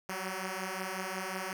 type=beating tone pair; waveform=5% pulse; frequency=185 / 190.5 Hz; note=F#3 / G3; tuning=0 / -49 cents; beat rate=5.5 Hz; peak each=-28 / -26 dBFS; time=0.09-1.53 s; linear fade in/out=2 ms; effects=none